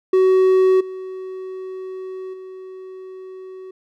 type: tone with level steps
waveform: triangle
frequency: 375.4 Hz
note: F#4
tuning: 25 cents sharp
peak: -9 / -26 / -31 dBFS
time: 0.13-3.71 s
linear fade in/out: 5 ms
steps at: 0.8 / 2.33 s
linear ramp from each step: 10 ms
effects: none